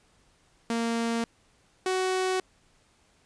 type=tone pair in turn; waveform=sawtooth; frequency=231.2 / 373.2 Hz; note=A#3 / F#4; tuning=-14 / +15 cents; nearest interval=minor sixth; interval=829 cents; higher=second; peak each=-22 / -21 dBFS; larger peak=second; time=0.7-1.24 / 1.86-2.4 s; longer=neither; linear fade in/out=2 ms; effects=pink hiss -64 dBFS RMS until 3.25 s + resampled to 22050 Hz